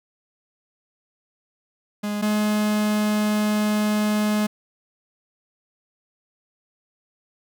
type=tone pair in turn; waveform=45% pulse; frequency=207.7 / 211.2 Hz; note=G#3 / G#3; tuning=0 / +29 cents; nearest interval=unison; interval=29 cents; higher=second; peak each=-24 / -19 dBFS; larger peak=second; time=2.03-2.22 / 2.22-4.47 s; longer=second; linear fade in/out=10 ms; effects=none